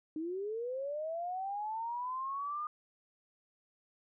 sine linear sweep, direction up, 303.6 to 1223 Hz, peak -35 dBFS, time 0.16-2.67 s, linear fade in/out 2 ms, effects none

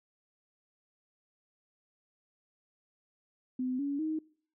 sine tone with pitch steps, 254.7 / 282.6 / 313.6 Hz, C4 / C#4 / D#4, -46 / +34 / +14 cents, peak -30 dBFS, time 3.59-4.19 s, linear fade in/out 5 ms, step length 200 ms, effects noise-tail reverb RT60 0.5 s tail -23 dB re dry

